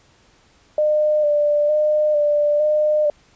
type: tone with vibrato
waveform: sine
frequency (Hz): 598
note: D5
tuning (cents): +31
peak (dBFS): -14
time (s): 0.78-3.1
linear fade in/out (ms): 2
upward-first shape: square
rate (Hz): 1.1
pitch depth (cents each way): 23
effects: pink hiss -55 dBFS RMS until 3.35 s + resampled to 16000 Hz